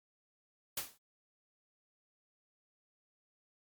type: noise with exponential decay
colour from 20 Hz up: white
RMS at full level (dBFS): -33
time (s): 0.77-0.98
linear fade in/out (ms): 5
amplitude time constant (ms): 45
effects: MP3 96 kbps